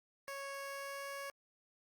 15% pulse tone with pitch glide, 553 to 556.8 Hz, C#5 to C#5, -4 to +8 cents, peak -36 dBFS, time 0.28-1.3 s, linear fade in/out 0 ms, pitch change +12 cents, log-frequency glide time 0.61-1.09 s, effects Opus 48 kbps

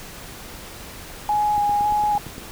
sine tone with vibrato, 830.6 Hz, G#5, in tune, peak -17 dBFS, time 1.29-2.18 s, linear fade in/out 2 ms, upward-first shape square, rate 1.8 Hz, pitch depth 14 cents each way
click train, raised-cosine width 3 ms, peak -22 dBFS, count 8, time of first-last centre 1.58-2.381 s, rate 8.74 Hz
effects pink hiss -38 dBFS RMS until 2.51 s

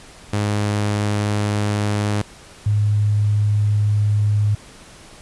sawtooth / sine tone pair in turn, 103.83 / 104.23 Hz, G#2 / G#2, 0 / +7 cents, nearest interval unison, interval 7 cents, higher second, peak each -14 dBFS, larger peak neither, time 0.33-2.22 / 2.66-4.55 s, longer neither, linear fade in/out 5 ms, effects pink hiss -43 dBFS RMS until 5.21 s + resampled to 24000 Hz

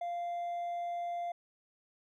sine tone with hard clipping, 695 Hz, F5, 9 cents flat, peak -35 dBFS, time 0.01-1.32 s, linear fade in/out 5 ms, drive 2 dB, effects none

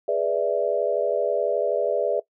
sine chord, E dominant seventh, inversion first, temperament equal, 415.3 / 493.9 / 587.3 / 659.3 Hz, G#4 / B4 / D5 / E5, 0 / 0 / 0 / 0 cents, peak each -27 / -26 / -24 / -26 dBFS, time 0.08-2.2 s, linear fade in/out 5 ms, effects noise-tail reverb RT60 0.1 s tail -20 dB re dry

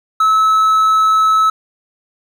triangle tone, 1298 Hz, E6, 27 cents flat, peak -7 dBFS, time 0.2-1.5 s, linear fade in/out 5 ms, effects 8-bit

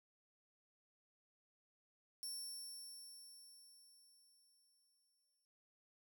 20% pulse tone with exponential decay, 5440 Hz, F8, 46 cents flat, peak -38 dBFS, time 2.23-5.45 s, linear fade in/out 0 ms, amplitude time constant 700 ms, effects none

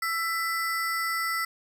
square ring-modulated tone, 1661.2 Hz, G#6, in tune, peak -24 dBFS, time 0.02-1.45 s, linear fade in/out 5 ms, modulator 330 Hz, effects none

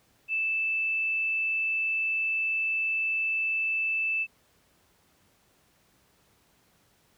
sine tone, 2637 Hz, E7, in tune, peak -25 dBFS, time 0.28-4.27 s, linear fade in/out 50 ms, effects pink hiss -65 dBFS RMS until 7.17 s + high-pass 60 Hz 12 dB/octave

